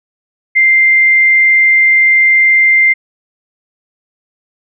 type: tone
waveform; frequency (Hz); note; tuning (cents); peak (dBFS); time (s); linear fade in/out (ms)
sine; 2093; C7; 0; -5; 0.55-2.94; 20
effects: none